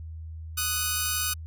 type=tone pair together; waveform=5% pulse; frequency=1244.5 / 1481 Hz; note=D#6 / F#6; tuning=0 / +1 cents; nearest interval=minor third; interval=301 cents; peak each=-17 dBFS; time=0.57-1.34 s; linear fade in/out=10 ms; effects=added 80 Hz sine -36 dBFS peak until 1.46 s